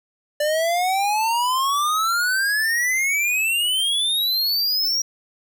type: exponential sweep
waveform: square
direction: up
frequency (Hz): 587.3 to 5710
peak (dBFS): -19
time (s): 0.4-5.02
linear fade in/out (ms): 5
effects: none